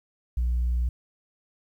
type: tone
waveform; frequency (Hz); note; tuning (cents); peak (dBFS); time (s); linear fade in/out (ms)
sine; 60.4; B1; -38; -20; 0.37-0.89; 5
effects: tanh soft clip ceiling -20 dBFS + 10-bit